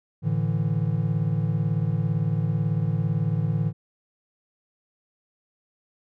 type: chord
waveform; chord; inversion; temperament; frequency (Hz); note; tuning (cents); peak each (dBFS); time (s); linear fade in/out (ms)
triangle; A suspended fourth; none; equal; 110 / 146.83 / 164.81; A2 / D3 / E3; 0 / 0 / 0; -24; 0.22-3.73; 50
effects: none